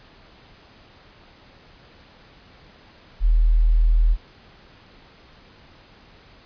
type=tone; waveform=sine; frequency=40.07 Hz; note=E1; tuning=48 cents flat; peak=-13 dBFS; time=3.2-4.17 s; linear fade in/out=50 ms; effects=pink hiss -50 dBFS RMS until 6.45 s + resampled to 11025 Hz